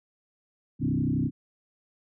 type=tone with frequency modulation; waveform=sine; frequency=200 Hz; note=G3; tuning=35 cents sharp; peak=-23 dBFS; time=0.79-1.31 s; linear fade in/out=50 ms; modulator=31.8 Hz; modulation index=3; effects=none